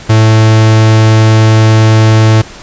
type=tone; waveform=45% pulse; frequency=110 Hz; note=A2; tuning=in tune; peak=-3 dBFS; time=0.09-2.42 s; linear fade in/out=10 ms; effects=pink hiss -30 dBFS RMS until 2.62 s + resampled to 16000 Hz